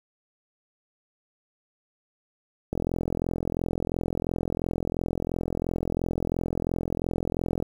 click train, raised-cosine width 2 ms, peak -14 dBFS, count 211, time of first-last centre 2.73-7.625 s, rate 42.9 Hz, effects 8-bit

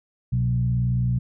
sine tone with frequency modulation, 123.5 Hz, B2, in tune, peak -19 dBFS, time 0.32-1.19 s, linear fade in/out 10 ms, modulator 58.2 Hz, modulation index 0.66, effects none

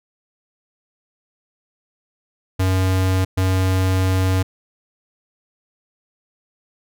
square tone bursts at uneven times, 93.8 Hz, F#2, 24 cents sharp, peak -16 dBFS, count 2, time 2.59-3.25 / 3.37-4.43 s, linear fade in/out 10 ms, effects none

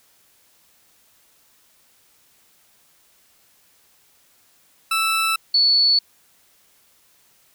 20% pulse / sine tone pair in turn, 1318.5 / 4435 Hz, E6 / C#8, 0 / 0 cents, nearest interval octave + major sixth, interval 2100 cents, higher second, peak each -13 dBFS, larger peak neither, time 4.91-5.36 / 5.54-5.99 s, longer neither, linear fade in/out 5 ms, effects white hiss -58 dBFS RMS until 7.54 s

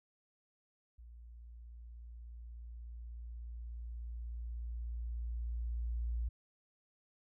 sine tone with level ramp, 58.27 Hz, A#1, in tune, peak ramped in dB -51 to -33 dBFS, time 0.98-6.29 s, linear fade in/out 10 ms, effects none

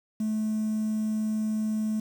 triangle tone, 216.6 Hz, A3, 27 cents flat, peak -22 dBFS, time 0.2-2 s, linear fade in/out 5 ms, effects tanh soft clip ceiling -21 dBFS + 8-bit

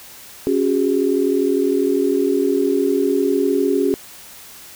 sine chord, C# suspended fourth, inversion none, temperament equal with one note detuned, 277.2 / 370 / 409.8 Hz, C#4 / F#4 / G#4, 0 / 0 / -23 cents, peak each -19 dBFS, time 0.47-3.94 s, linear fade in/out 0 ms, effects white hiss -40 dBFS RMS until 4.75 s

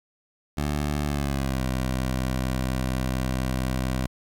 15% pulse tone with pitch glide, 73.42 to 64.29 Hz, D2 to C2, 0 to -30 cents, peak -18 dBFS, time 0.57-4.07 s, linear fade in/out 10 ms, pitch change -230 cents, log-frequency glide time 1.05-1.63 s, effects 10-bit

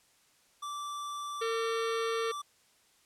square tone, 1167 Hz, D6, 11 cents flat, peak -37 dBFS, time 0.62-2.42 s, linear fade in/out 10 ms
harmonic tone, 454.1 Hz, A#4, 45 cents flat, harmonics 1 / 3 / 4 / 5 / 6 / 7 / 8 / 9 / 10, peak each -31 / -41 / -43 / -45 / -47 / -48 / -49 / -50 / -51 dBFS, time 1.41-2.32 s, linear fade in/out 10 ms
effects white hiss -66 dBFS RMS until 3.05 s + low-pass 10000 Hz 12 dB/octave

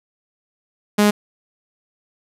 sawtooth tone, 207.7 Hz, G#3, in tune, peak -8 dBFS, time 0.98-1.11 s, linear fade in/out 10 ms, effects resampled to 32000 Hz + 8-bit

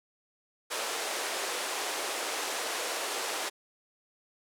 pink band-pass noise, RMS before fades -34 dBFS, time 0.7-3.5 s, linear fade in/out 20 ms, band 410 to 11000 Hz, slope 24 dB/octave, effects none

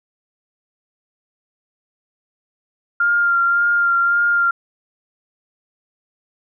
sine tone with vibrato, 1396.9 Hz, F6, in tune, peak -13 dBFS, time 3-4.51 s, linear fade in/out 5 ms, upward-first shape sine, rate 1.8 Hz, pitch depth 19 cents each way, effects none

